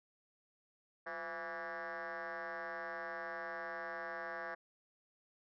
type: tone with frequency modulation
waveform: sine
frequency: 1149 Hz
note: D6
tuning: 38 cents flat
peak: -39 dBFS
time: 1.06-4.55 s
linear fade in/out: 10 ms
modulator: 159 Hz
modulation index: 4.3
effects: tanh soft clip ceiling -38 dBFS